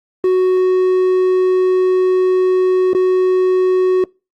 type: tone with dropouts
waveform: triangle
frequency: 370 Hz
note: F#4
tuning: in tune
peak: -8 dBFS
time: 0.24-4.04 s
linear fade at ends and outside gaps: 2 ms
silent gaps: 2.933-2.948 s
effects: noise-tail reverb RT60 0.3 s tail -26 dB re dry + Opus 24 kbps